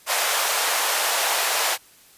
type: high-pass noise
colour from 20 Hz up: pink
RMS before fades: -22 dBFS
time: 0.06-1.78 s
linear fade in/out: 50 ms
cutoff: 600 Hz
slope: 24 dB/octave
effects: white hiss -52 dBFS RMS until 2.17 s + resampled to 32000 Hz